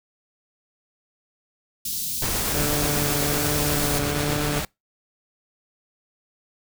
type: band-stop noise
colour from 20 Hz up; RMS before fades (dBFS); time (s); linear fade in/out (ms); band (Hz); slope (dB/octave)
white; -28; 1.85-3.99; 5; 250 to 3700; 24
type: noise with tremolo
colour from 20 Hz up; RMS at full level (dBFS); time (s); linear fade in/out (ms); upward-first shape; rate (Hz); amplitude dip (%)
pink; -26; 2.22-4.65; 2; sine; 8.2; 25
type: tone with vibrato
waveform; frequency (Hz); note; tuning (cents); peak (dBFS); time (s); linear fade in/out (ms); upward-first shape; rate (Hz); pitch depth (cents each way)
15% pulse; 146.4; D3; -5; -18; 2.53-4.61; 20; triangle; 1.2; 19
effects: noise-tail reverb RT60 0.2 s tail -25 dB re dry